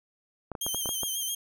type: clicks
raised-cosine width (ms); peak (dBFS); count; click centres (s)
1; -21; 7; 0.517 / 0.552 / 0.665 / 0.746 / 0.858 / 0.891 / 1.033
type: tone with vibrato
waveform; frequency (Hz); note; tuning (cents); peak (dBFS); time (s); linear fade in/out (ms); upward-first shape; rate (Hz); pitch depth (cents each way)
10% pulse; 3164; G7; +15; -22; 0.61-1.35; 5; sine; 7.4; 47
effects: none